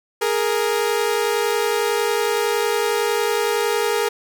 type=tone pair together; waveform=sawtooth; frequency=415.3 / 466.2 Hz; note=G#4 / A#4; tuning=0 / 0 cents; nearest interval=major second; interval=200 cents; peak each=-17 dBFS; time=0.21-4.09 s; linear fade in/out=10 ms; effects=none